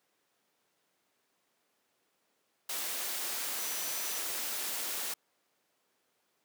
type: tone in noise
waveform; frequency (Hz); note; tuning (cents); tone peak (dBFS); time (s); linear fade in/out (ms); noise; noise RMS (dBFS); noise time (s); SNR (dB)
sine; 5940; F#8; +6; -43; 3.59-4.19; 5; white; -36; 2.69-5.14; -10
effects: pink hiss -75 dBFS RMS until 6.44 s + high-pass 300 Hz 12 dB/octave